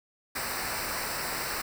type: noise with comb filter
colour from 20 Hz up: pink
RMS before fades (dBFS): -33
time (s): 0.35-1.62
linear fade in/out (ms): 10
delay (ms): 0.3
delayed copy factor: -0.75
effects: none